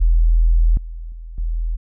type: tone with level steps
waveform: sine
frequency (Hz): 41.2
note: E1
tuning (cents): 0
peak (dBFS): -10 / -27 / -30 / -18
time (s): 0-1.77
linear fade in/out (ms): 20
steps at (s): 0.77 / 1.12 / 1.38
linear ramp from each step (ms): 2
effects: none